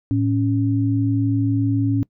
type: tone pair together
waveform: sine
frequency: 110.2 / 277.7 Hz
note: A2 / C#4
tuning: +3 / +3 cents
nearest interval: octave + major third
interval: 1600 cents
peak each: -19 / -19 dBFS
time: 0.11-2.03 s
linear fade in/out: 0 ms
effects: noise-tail reverb RT60 0.1 s tail -22 dB re dry

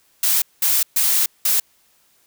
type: noise bursts at uneven times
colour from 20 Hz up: blue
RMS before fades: -17 dBFS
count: 4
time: 0.23-0.42 / 0.62-0.83 / 0.96-1.26 / 1.45-1.6 s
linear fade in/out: 5 ms
effects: white hiss -59 dBFS RMS until 2.26 s

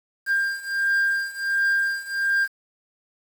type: beating tone pair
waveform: triangle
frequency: 1595 / 1596.4 Hz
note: G6 / G6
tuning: +30 / +31 cents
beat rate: 1.4 Hz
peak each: -23 / -21 dBFS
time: 0.26-2.48 s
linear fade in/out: 50 ms
effects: 7-bit

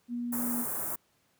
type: tone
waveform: sine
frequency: 240.4 Hz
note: B3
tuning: 46 cents flat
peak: -31 dBFS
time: 0.08-0.66 s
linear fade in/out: 50 ms
type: band-stop noise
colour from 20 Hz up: white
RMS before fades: -34 dBFS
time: 0.32-0.96 s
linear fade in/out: 10 ms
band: 1400 to 9100 Hz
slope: 24 dB/octave
effects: pink hiss -70 dBFS RMS until 1.39 s + high-pass 100 Hz 12 dB/octave

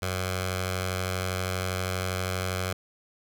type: tone with notch filter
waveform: 10% pulse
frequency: 92.5 Hz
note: F#2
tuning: in tune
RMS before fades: -30 dBFS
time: 0.02-2.73 s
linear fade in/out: 5 ms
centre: 270 Hz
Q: 0.5
effects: none

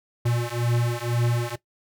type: beating tone pair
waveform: square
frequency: 118.3 / 120.3 Hz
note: A#2 / B2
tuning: +26 / -45 cents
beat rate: 2 Hz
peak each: -26 dBFS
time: 0.25-1.56 s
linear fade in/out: 10 ms
effects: noise-tail reverb RT60 0.1 s tail -17 dB re dry

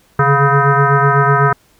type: tone with frequency modulation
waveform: sine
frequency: 701 Hz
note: F5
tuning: 6 cents sharp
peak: -8 dBFS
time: 0.19-1.53 s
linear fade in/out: 5 ms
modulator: 282 Hz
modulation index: 3
effects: pink hiss -53 dBFS RMS until 1.79 s

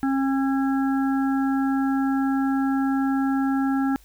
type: harmonic tone with a mistuned harmonic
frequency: 270 Hz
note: C#4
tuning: 45 cents flat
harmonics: 1 / 3 / 5 / 6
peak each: -20 / -30 / -34 / -36 dBFS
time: 0.03-3.96 s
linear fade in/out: 0 ms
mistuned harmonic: 6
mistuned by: +28 cents
effects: added 50 Hz sine -51 dBFS peak until 4.04 s + white hiss -57 dBFS RMS until 4.04 s

